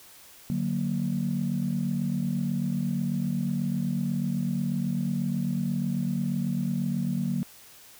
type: chord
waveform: sine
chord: D augmented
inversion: none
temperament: equal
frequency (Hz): 146.83 / 185 / 233.1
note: D3 / F#3 / A#3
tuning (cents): 0 / 0 / 0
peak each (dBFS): -30 / -28 / -29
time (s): 0.5-7.43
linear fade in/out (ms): 0
effects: tanh soft clip ceiling -17 dBFS + white hiss -51 dBFS RMS until 7.99 s